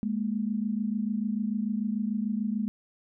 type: tone pair together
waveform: sine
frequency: 207.7 / 234.5 Hz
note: G#3 / A#3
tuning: 0 / +11 cents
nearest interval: major second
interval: 211 cents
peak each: -28 / -31 dBFS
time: 0.03-2.68 s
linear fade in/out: 0 ms
effects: none